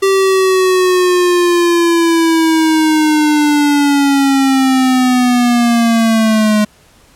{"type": "linear sweep", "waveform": "square", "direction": "down", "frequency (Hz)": [390, 210], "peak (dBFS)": -9, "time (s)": [0.02, 6.65], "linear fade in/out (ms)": 10, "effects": ["pink hiss -47 dBFS RMS until 7.15 s", "low-pass 12000 Hz 12 dB/octave"]}